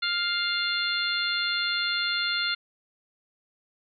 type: harmonic tone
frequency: 700 Hz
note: F5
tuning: 4 cents sharp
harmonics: 2 / 3 / 4 / 5 / 6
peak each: -29 / -33 / -34 / -31 / -30 dBFS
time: 0.02-2.55 s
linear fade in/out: 10 ms
effects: none